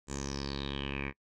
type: tone with low-pass filter sweep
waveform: 10% pulse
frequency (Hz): 69.3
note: C#2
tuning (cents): 0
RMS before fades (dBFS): -37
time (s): 0.07-1.13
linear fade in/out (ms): 50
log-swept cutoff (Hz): 7600 to 2100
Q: 7.3
effects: noise-tail reverb RT60 0.1 s tail -24 dB re dry